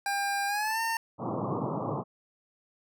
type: tone with pitch glide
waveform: 25% pulse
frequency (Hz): 800 to 908.4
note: G5 to A#5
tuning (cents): +35 to -45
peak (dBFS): -24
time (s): 0.06-0.97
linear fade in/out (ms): 2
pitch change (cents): +220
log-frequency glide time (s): 0.47-0.8
type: band-pass noise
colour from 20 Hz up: pink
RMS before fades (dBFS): -32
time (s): 1.18-2.04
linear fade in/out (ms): 50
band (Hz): 110 to 1200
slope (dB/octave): 96
effects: none